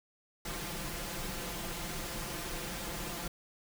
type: noise with comb filter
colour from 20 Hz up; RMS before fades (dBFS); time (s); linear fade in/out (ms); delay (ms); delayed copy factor
pink; -39; 0.45-3.28; 5; 5.8; +0.75
effects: none